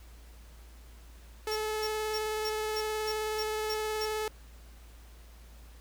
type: tone with vibrato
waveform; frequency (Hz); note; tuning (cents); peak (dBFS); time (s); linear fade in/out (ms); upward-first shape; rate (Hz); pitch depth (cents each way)
sawtooth; 431.1; A4; -35; -27; 1.47-4.28; 2; sine; 19; 11
type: tone bursts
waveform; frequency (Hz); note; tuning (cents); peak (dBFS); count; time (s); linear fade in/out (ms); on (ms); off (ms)
square; 5510; F8; -24; -34; 9; 1.51-4.058; 10; 52; 260
effects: added 57 Hz sine -49 dBFS peak until 5.8 s + pink hiss -59 dBFS RMS until 5.8 s